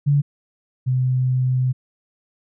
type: tone pair in turn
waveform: sine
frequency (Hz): 143.3 / 128.06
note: D3 / C3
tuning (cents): -42 / -37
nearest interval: major second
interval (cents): 195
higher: first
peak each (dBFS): -13 / -16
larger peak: first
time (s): 0.06-0.22 / 0.86-1.73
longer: second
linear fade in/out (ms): 20
effects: none